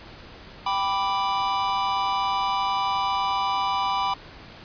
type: chord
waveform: square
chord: G major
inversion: none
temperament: equal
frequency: 784 / 987.8 / 1174.7 Hz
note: G5 / B5 / D6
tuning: 0 / 0 / 0 cents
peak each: -28 / -26 / -29 dBFS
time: 0.66-4.14 s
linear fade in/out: 5 ms
effects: pink hiss -44 dBFS RMS until 4.64 s + resampled to 11025 Hz